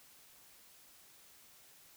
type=silence; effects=white hiss -61 dBFS RMS until 1.96 s